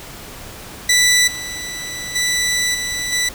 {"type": "tone with level steps", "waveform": "15% pulse", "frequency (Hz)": 1975.5, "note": "B6", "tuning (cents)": 0, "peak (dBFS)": [-5, -20, -10, -15, -10], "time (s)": [0.89, 3.29], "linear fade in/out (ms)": 5, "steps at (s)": [1.27, 2.15, 2.74, 3.12], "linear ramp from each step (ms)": 10, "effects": ["pink hiss -35 dBFS RMS until 3.34 s"]}